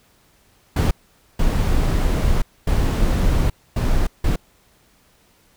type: noise bursts at uneven times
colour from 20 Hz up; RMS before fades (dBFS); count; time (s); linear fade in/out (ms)
brown; -17; 5; 0.76-0.91 / 1.39-2.42 / 2.67-3.5 / 3.76-4.07 / 4.24-4.36; 5
effects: pink hiss -57 dBFS RMS until 5.56 s